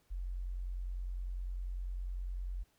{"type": "tone", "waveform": "sine", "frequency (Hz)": 44.99, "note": "F#1", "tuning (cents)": -48, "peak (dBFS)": -36, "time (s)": [0.1, 2.64], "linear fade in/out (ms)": 20, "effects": ["pink hiss -73 dBFS RMS until 2.78 s"]}